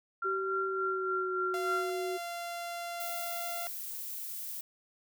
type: tone with tremolo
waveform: sine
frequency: 1376 Hz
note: F6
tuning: 26 cents flat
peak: -30 dBFS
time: 0.22-1.9 s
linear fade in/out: 5 ms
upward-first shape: sine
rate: 3.5 Hz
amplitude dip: 45%
type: tone with pitch glide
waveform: sine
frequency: 383.7 to 369.6 Hz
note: G4 to F#4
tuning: -37 to -2 cents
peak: -33 dBFS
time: 0.24-2.18 s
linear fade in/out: 20 ms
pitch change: -65 cents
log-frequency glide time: 0.66-1.38 s
type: tone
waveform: sawtooth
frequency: 690 Hz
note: F5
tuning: 21 cents flat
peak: -33 dBFS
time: 1.54-3.67 s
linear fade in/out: 0 ms
type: noise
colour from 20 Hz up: violet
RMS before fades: -40 dBFS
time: 3-4.61 s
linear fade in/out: 2 ms
effects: none